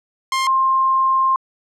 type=tone pair in turn; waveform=sawtooth / sine; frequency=1058 / 1058 Hz; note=C6 / C6; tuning=+19 / +19 cents; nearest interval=unison; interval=0 cents; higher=neither; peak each=-13 / -13 dBFS; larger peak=neither; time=0.32-0.47 / 0.47-1.36 s; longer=second; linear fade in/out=2 ms; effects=low-pass 8000 Hz 12 dB/octave